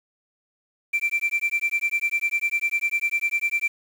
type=tone with tremolo; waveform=sine; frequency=2349 Hz; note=D7; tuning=in tune; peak=-16 dBFS; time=0.93-3.68 s; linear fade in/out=10 ms; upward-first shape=sine; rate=10 Hz; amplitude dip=100%; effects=tanh soft clip ceiling -16 dBFS + 7-bit